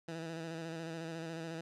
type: tone with vibrato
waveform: 15% pulse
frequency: 163.8 Hz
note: E3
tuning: 11 cents flat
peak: -34 dBFS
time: 0.08-1.61 s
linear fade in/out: 5 ms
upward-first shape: square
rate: 14 Hz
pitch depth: 31 cents each way
effects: low-pass 7000 Hz 12 dB/octave